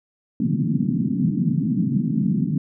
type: band-pass noise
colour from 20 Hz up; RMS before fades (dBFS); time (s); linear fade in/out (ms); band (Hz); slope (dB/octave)
pink; -21; 0.4-2.58; 2; 140 to 270; 48
effects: none